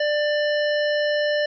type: harmonic tone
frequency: 593 Hz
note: D5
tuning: 17 cents sharp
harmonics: 1 / 3 / 5 / 7 / 9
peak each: -20 / -26 / -32 / -37 / -36 dBFS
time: 0-1.46 s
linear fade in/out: 5 ms
effects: none

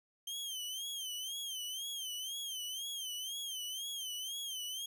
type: tone with vibrato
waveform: sawtooth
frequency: 3136 Hz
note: G7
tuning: in tune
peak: -36 dBFS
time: 0.27-4.86 s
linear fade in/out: 5 ms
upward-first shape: sine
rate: 2 Hz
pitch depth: 110 cents each way
effects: none

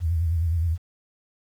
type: tone with vibrato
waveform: sine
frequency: 83.1 Hz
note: E2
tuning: 15 cents sharp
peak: -20 dBFS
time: 0-0.78 s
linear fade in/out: 50 ms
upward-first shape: sine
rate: 9.6 Hz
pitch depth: 92 cents each way
effects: 9-bit

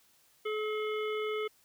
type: harmonic tone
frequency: 428.6 Hz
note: A4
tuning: 45 cents flat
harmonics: 1 / 3 / 5 / 7 / 8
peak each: -32 / -40 / -41 / -46 / -51 dBFS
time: 0.45-1.48 s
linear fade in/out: 10 ms
effects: white hiss -66 dBFS RMS until 1.64 s

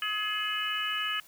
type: harmonic tone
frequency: 423.1 Hz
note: G#4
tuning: 32 cents sharp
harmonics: 3 / 4 / 5 / 6 / 7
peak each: -35 / -35 / -41 / -37 / -32 dBFS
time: 0.02-1.2 s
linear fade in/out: 2 ms
effects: white hiss -56 dBFS RMS until 1.27 s

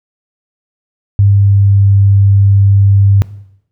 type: tone with pitch glide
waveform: sine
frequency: 100 to 99.25 Hz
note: G2 to G2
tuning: +35 to +22 cents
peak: -4 dBFS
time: 1.19-3.22 s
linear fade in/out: 0 ms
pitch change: -13 cents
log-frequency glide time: 1.41-1.85 s
effects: noise-tail reverb RT60 0.8 s tail -19 dB re dry

